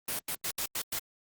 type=noise bursts at uneven times; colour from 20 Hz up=white; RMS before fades=-33 dBFS; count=6; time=0.08-0.19 / 0.28-0.35 / 0.44-0.51 / 0.58-0.66 / 0.75-0.82 / 0.92-0.99 s; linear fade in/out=5 ms; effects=Opus 32 kbps